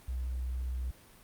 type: tone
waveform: sine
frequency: 63 Hz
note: B1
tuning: 35 cents sharp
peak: -32 dBFS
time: 0.08-0.91 s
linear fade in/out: 5 ms
effects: pink hiss -57 dBFS RMS until 1.23 s + Opus 32 kbps